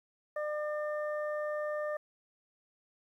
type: harmonic tone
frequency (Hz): 600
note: D5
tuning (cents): +37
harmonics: 1 / 2 / 3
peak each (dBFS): -33 / -42 / -43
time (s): 0.36-1.97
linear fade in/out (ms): 5
effects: 11-bit